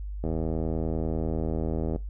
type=click train; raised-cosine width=2 ms; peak=-17 dBFS; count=139; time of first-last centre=0.24-1.961 s; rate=80.2 Hz; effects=noise-tail reverb RT60 0.2 s tail -18 dB re dry + added 50 Hz sine -32 dBFS peak until 2.09 s